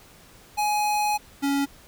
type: tone pair in turn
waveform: square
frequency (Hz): 838 / 279.6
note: G#5 / C#4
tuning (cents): +15 / +15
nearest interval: octave + perfect fifth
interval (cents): 1900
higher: first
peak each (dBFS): -22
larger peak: neither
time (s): 0.57-1.18 / 1.42-1.66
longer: first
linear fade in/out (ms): 20
effects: pink hiss -51 dBFS RMS until 1.87 s